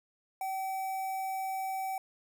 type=tone with notch filter; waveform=square; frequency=766 Hz; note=G5; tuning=40 cents flat; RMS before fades=-35 dBFS; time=0.41-1.98 s; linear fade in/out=2 ms; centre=4100 Hz; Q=0.56; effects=none